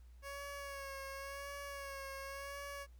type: tone with vibrato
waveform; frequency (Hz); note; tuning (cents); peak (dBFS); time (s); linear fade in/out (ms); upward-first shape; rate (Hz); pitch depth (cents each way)
15% pulse; 554.4; C#5; 0; -38; 0.22-2.87; 50; sine; 0.92; 36
effects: added 60 Hz sine -55 dBFS peak until 2.99 s + pink hiss -75 dBFS RMS until 2.99 s